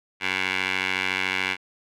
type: tone with band-pass filter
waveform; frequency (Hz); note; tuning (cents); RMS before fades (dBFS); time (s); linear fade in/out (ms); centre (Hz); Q
15% pulse; 93.8; F#2; +24; -26; 0.2-1.57; 50; 2300; 2.8
effects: none